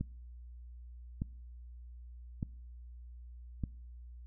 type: click train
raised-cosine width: 5 ms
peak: -22 dBFS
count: 4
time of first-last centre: 0.01-3.638 s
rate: 0.827 Hz
effects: noise-tail reverb RT60 0.7 s tail -25 dB re dry + added 60 Hz sine -47 dBFS peak until 4.26 s